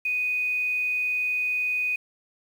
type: tone with quantisation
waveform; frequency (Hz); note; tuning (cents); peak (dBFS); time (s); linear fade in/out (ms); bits
sine; 2489; D#7; 0; -23; 0.05-1.96; 5; 8
effects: none